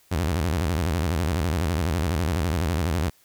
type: tone with vibrato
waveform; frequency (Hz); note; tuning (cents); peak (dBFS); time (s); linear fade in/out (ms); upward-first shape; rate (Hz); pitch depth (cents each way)
sawtooth; 82.41; E2; 0; -18; 0.11-3.1; 10; square; 12; 180
effects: white hiss -59 dBFS RMS until 3.24 s